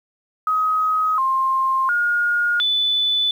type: tone with pitch steps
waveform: sine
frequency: 1264 / 1058 / 1429 / 3489 Hz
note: D#6 / C6 / F6 / A7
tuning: +27 / +19 / +39 / -15 cents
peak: -16 dBFS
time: 0.47-3.31 s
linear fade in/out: 2 ms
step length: 710 ms
effects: 8-bit